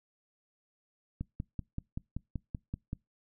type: click train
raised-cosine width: 5 ms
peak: -23 dBFS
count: 10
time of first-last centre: 1.21-2.931 s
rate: 5.23 Hz
effects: noise-tail reverb RT60 0.2 s tail -25 dB re dry